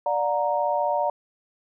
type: chord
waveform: sine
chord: D augmented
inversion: none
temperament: equal with one note detuned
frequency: 587.3 / 721.8 / 932.3 Hz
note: D5 / F#5 / A#5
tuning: 0 / -43 / 0 cents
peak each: -25 / -26 / -25 dBFS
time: 0.06-1.1 s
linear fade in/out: 2 ms
effects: none